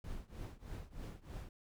brown noise with tremolo, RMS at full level -43 dBFS, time 0.04-1.49 s, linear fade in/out 2 ms, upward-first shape triangle, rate 3.2 Hz, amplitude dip 95%, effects none

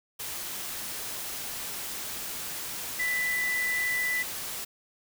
sine tone in noise, 1987 Hz, B6, 10 cents sharp, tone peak -26 dBFS, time 2.99-4.23 s, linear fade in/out 10 ms, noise white, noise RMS -36 dBFS, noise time 0.19-4.65 s, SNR +7 dB, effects none

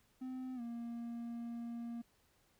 triangle tone with pitch glide, 257.3 to 234.6 Hz, C4 to A#3, -29 to +11 cents, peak -39 dBFS, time 0.21-2.02 s, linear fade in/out 10 ms, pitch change -160 cents, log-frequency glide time 0.55-0.61 s, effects pink hiss -73 dBFS RMS until 2.59 s

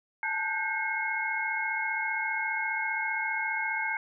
sine tone cluster, 854 / 889 / 1483 / 1579 / 2169 Hz, G#5 / A5 / F#6 / G6 / C#7, +48 / +18 / +4 / +12 / -38 cents, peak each -40 / -35 / -40 / -33 / -31 dBFS, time 0.23-3.97 s, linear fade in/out 2 ms, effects none

